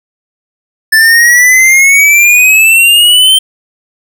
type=exponential sweep; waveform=square; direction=up; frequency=1749 to 3136 Hz; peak=-3 dBFS; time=0.92-3.39 s; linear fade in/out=10 ms; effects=none